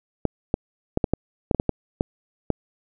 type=clicks; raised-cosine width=2 ms; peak=-6 dBFS; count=11; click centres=0.253 / 0.541 / 0.974 / 1.042 / 1.136 / 1.512 / 1.547 / 1.599 / 1.693 / 2.009 / 2.503 s; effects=none